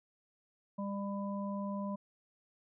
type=harmonic tone; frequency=199.8 Hz; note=G3; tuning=33 cents sharp; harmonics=1 / 3 / 5; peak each=-36 / -43 / -44 dBFS; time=0.78-1.96 s; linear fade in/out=10 ms; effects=none